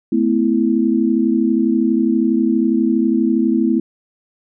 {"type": "chord", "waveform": "sine", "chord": "A suspended second", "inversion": "none", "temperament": "equal with one note detuned", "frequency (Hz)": [220, 252.3, 329.6], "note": ["A3", "B3", "E4"], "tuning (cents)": [0, 37, 0], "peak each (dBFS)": -17, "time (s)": [0.12, 3.8], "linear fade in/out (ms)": 5, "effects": []}